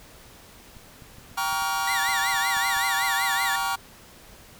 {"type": "clicks", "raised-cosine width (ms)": 5, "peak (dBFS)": -34, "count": 10, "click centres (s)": [0.768, 1.022, 1.184, 1.315, 1.528, 1.622, 2.091, 2.343, 2.568, 2.766]}
{"type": "chord", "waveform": "45% pulse", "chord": "G half-diminished seventh", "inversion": "none", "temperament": "just", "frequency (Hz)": [784, 940.8, 1128.9, 1411.2], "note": ["G5", "Bb5", "Db6", "F6"], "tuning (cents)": [0, 16, 31, 18], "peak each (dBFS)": -30, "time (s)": [1.37, 3.76], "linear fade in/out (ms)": 10}
{"type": "tone with vibrato", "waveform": "35% pulse", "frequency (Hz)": 1885, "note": "A#6", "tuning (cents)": 19, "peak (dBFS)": -24, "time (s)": [1.87, 3.56], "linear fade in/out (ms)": 5, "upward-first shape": "triangle", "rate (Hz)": 5.3, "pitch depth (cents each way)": 190}
{"effects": ["pink hiss -49 dBFS RMS until 4.59 s"]}